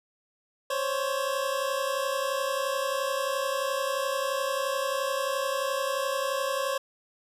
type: tone pair together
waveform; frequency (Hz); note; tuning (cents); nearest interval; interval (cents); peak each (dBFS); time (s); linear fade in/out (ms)
25% pulse; 528 / 559.5; C5 / C#5; +16 / +16; minor second; 100; -26; 0.7-6.78; 5
effects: resampled to 32000 Hz